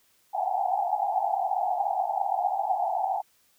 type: band-pass noise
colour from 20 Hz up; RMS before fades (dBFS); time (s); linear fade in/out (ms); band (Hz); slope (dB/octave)
white; -27; 0.33-3.22; 20; 710 to 830; 96
effects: white hiss -65 dBFS RMS until 3.58 s